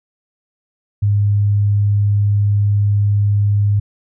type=tone; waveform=sine; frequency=102.4 Hz; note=G#2; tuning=24 cents flat; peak=-11 dBFS; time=1.02-3.8 s; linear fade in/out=10 ms; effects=none